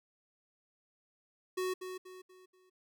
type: tone with echo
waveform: square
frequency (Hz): 370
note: F#4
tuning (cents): 0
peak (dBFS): -33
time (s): 1.57-1.74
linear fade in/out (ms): 10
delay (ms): 240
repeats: 4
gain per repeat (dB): -8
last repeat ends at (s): 2.7
effects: none